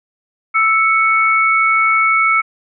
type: tone pair together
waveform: sine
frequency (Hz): 1318.5 / 2217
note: E6 / C#7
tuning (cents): 0 / 0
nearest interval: major sixth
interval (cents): 900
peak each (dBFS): -13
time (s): 0.54-2.42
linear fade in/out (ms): 20
effects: none